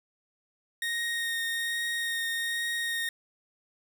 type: tone with vibrato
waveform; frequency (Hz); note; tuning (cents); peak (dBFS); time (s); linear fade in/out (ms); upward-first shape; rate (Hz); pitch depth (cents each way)
30% pulse; 1858; A#6; -6; -26; 0.82-3.09; 2; triangle; 1.2; 13
effects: none